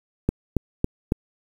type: click train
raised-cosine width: 3 ms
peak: -6 dBFS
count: 4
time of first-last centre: 0.29-1.121 s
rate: 3.61 Hz
effects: 7-bit